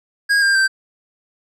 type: tone with pitch steps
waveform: square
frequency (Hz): 1636 / 1598.6 / 1562.1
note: G#6 / G6 / G6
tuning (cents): -26 / +33 / -7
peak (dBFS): -13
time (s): 0.29-0.68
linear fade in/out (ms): 20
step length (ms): 130
effects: low-pass 8000 Hz 12 dB/octave